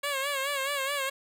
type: tone with vibrato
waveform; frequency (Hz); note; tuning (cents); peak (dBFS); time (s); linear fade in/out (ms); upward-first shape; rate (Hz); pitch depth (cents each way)
10% pulse; 554.4; C#5; 0; -20; 0.03-1.1; 10; sine; 4.7; 76
effects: none